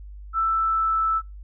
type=tone with pitch glide; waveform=sine; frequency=1326 to 1316.8 Hz; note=E6 to E6; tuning=+10 to -2 cents; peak=-19 dBFS; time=0.33-1.22 s; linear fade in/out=50 ms; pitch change=-12 cents; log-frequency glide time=0.44-0.99 s; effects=noise-tail reverb RT60 0.2 s tail -26 dB re dry + added 50 Hz sine -37 dBFS peak until 1.43 s